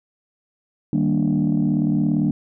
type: chord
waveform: sine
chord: Eb major seventh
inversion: none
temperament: equal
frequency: 155.56 / 196 / 233.1 / 293.7 Hz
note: Eb3 / G3 / Bb3 / D4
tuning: 0 / 0 / 0 / 0 cents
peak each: -21 dBFS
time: 0.93-2.31 s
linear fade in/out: 2 ms
effects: tanh soft clip ceiling -11 dBFS